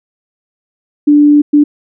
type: tone bursts at uneven times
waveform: sine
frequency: 293.7 Hz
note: D4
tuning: in tune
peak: -3 dBFS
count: 2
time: 1.07-1.42 / 1.53-1.64 s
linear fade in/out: 10 ms
effects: none